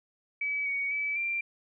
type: tone with pitch steps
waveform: sine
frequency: 2287 / 2243 / 2298 / 2366 Hz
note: D7 / C#7 / D7 / D7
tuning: -47 / +20 / -38 / +12 cents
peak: -28 dBFS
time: 0.41-1.41 s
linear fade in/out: 5 ms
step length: 250 ms
effects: none